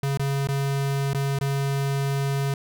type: tone with dropouts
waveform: square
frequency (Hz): 138.59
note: C#3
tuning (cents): 0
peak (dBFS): -23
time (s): 0.03-2.54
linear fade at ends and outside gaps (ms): 2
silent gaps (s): 0.174-0.195 / 0.472-0.487 / 1.134-1.146 / 1.388-1.411
effects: none